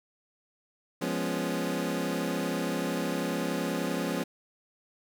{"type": "chord", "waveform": "25% pulse", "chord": "C# dominant seventh", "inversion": "first", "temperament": "equal", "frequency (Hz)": [174.61, 207.7, 246.9, 277.2], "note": ["E#3", "G#3", "B3", "C#4"], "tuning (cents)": [0, 0, 0, 0], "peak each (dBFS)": [-30, -32, -31, -30], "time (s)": [1.01, 4.24], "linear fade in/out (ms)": 10, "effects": []}